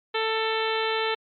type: harmonic tone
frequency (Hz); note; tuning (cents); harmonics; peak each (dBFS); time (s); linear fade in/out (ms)
443.5; A4; +14; 1 / 2 / 3 / 4 / 5 / 6 / 7 / 8 / 9; -27 / -30 / -32 / -33 / -34 / -35 / -35 / -36 / -37; 0.14-1.15; 10
effects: MP3 48 kbps